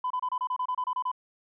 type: tone bursts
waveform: sine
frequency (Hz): 1005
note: B5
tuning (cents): +30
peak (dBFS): -25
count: 12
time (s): 0.04-1.116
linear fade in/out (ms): 5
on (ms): 64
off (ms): 28
effects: tanh soft clip ceiling -23 dBFS